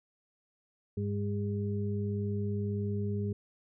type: harmonic tone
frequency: 101.7 Hz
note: G#2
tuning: 36 cents flat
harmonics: 1 / 2 / 4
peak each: -32 / -35 / -38 dBFS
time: 0.97-3.33 s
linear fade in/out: 5 ms
effects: none